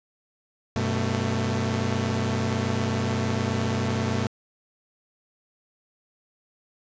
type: tone cluster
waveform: sawtooth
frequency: 96.5 / 124.8 / 222.6 Hz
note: G2 / B2 / A3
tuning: -27 / +19 / +20 cents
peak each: -24 dBFS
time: 0.76-4.27 s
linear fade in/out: 0 ms
effects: resampled to 16000 Hz + 8-bit